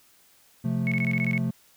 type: chord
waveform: triangle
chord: F major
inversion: second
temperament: equal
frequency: 130.81 / 174.61 / 220 Hz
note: C3 / F3 / A3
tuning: 0 / 0 / 0 cents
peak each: -26 / -27 / -26 dBFS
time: 0.64-1.51 s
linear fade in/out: 10 ms
type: tone bursts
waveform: sine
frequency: 2202 Hz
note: C#7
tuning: 12 cents flat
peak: -26 dBFS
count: 8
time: 0.87-1.378 s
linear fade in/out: 0 ms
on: 46 ms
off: 20 ms
effects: white hiss -59 dBFS RMS until 1.76 s